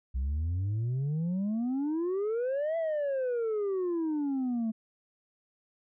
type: exponential two-way sweep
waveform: sine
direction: up then down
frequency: 61.9 to 670 to 217.6 Hz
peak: -25 dBFS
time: 0.14-4.72 s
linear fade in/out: 20 ms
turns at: 2.77 s
effects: tanh soft clip ceiling -27 dBFS

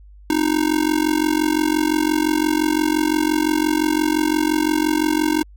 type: tone with amplitude modulation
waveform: square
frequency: 309.5 Hz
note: D#4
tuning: 9 cents flat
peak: -13 dBFS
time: 0.3-5.43 s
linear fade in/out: 2 ms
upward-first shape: sine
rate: 45.8 Hz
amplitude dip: 90%
effects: added 50 Hz sine -41 dBFS peak until 5.56 s

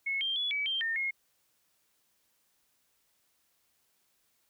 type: tone with pitch steps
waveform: sine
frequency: 2188 / 3175 / 3406 / 2285 / 3157 / 1820 / 2154 Hz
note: C#7 / G7 / G#7 / D7 / G7 / A#6 / C7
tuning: -23 / +21 / +43 / -48 / +12 / -42 / +50 cents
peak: -29 dBFS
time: 0.06-1.11 s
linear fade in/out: 10 ms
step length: 150 ms
effects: white hiss -73 dBFS RMS until 4.49 s

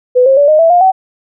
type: tone with pitch steps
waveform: sine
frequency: 500 / 535.9 / 574.3 / 615.6 / 659.8 / 707.1 / 757.9 Hz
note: B4 / C5 / D5 / D#5 / E5 / F5 / F#5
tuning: +21 / +41 / -39 / -19 / +1 / +21 / +41 cents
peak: -4 dBFS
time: 0.15-0.92 s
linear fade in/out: 20 ms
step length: 110 ms
effects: none

